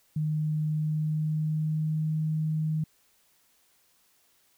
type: tone with pitch glide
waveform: sine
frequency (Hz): 153.7 to 156.12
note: D#3 to D#3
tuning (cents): -21 to +6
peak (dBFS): -25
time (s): 0.16-2.84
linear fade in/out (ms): 5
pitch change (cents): +27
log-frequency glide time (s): 0.67-2.17
effects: white hiss -66 dBFS RMS until 4.57 s